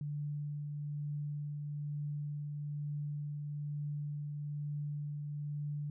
sine tone with tremolo, 146.83 Hz, D3, in tune, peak -35 dBFS, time 0.01-5.9 s, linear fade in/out 2 ms, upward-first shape triangle, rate 1.1 Hz, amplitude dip 30%, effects none

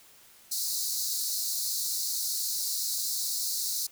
pink high-pass noise, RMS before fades -31 dBFS, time 0.51-3.87 s, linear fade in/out 10 ms, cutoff 4000 Hz, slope 96 dB/octave, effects white hiss -56 dBFS RMS until 3.91 s

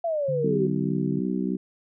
sine exponential sweep, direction down, 690 to 365.8 Hz, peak -23 dBFS, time 0.04-0.67 s, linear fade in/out 5 ms
sine tone with pitch glide, 146.2 to 148.67 Hz, D3 to D3, -7 to +22 cents, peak -28 dBFS, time 0.28-1.2 s, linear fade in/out 10 ms, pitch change +29 cents, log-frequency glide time 0.43-0.52 s
harmonic tone, 63.3 Hz, B1, 43 cents sharp, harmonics 3 / 4 / 5 / 6, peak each -27 / -29 / -31 / -33 dBFS, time 0.43-1.57 s, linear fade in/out 10 ms
effects none

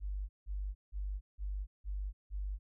sine tone bursts, 49.19 Hz, G1, 7 cents sharp, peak -35 dBFS, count 6, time 0-2.59 s, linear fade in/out 50 ms, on 290 ms, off 170 ms, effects none

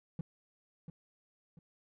triangle tone with echo, 163.2 Hz, E3, 17 cents flat, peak -32 dBFS, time 0.19-0.21 s, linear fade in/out 2 ms, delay 690 ms, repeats 2, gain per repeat -9 dB, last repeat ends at 1.59 s, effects none

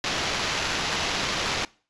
white noise with sample-and-hold, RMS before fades -27 dBFS, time 0.04-1.65 s, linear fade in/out 2 ms, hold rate 8820 Hz, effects noise-tail reverb RT60 0.4 s tail -23 dB re dry + resampled to 22050 Hz

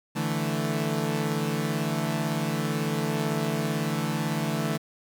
sawtooth chord, D suspended second, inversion none, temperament equal, 146.83 / 164.81 / 220 Hz, D3 / E3 / A3, 0 / 0 / 0 cents, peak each -26 dBFS, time 0.15-4.78 s, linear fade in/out 20 ms, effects 9-bit

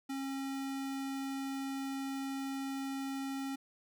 square tone, 271.3 Hz, C#4, 37 cents flat, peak -37 dBFS, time 0.09-3.56 s, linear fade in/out 10 ms, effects none

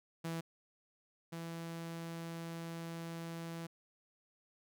sawtooth tone pair in turn, 165 / 166.44 Hz, E3 / E3, +2 / +17 cents, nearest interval unison, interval 15 cents, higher second, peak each -34 / -38 dBFS, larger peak first, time 0.24-0.41 / 1.32-3.67 s, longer second, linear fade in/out 10 ms, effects none

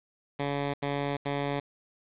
10% pulse tone bursts, 142 Hz, C#3, 42 cents sharp, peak -20 dBFS, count 3, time 0.39-1.602 s, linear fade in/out 10 ms, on 350 ms, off 81 ms, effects resampled to 8000 Hz + 8-bit

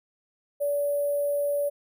sine tone with sample-and-hold, 575 Hz, D5, 37 cents flat, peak -23 dBFS, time 0.6-1.7 s, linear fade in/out 20 ms, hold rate 11025 Hz, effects none

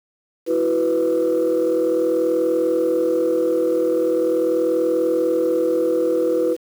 sine chord, E suspended second, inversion none, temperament equal, 329.6 / 370 / 493.9 Hz, E4 / F#4 / B4, 0 / 0 / 0 cents, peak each -20 / -22 / -17 dBFS, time 0.46-6.57 s, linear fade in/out 50 ms, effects tanh soft clip ceiling -11 dBFS + 7-bit

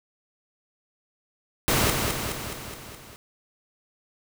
pink noise with echo, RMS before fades -22 dBFS, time 1.68-1.9 s, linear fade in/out 0 ms, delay 210 ms, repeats 6, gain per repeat -4 dB, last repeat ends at 3.16 s, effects none

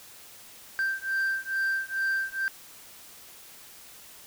sine beating tone pair, 1568 / 1570.3 Hz, G6 / G6, 0 / +3 cents, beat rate 2.3 Hz, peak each -27 dBFS, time 0.79-2.48 s, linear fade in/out 0 ms, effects tanh soft clip ceiling -23 dBFS + white hiss -49 dBFS RMS until 4.26 s

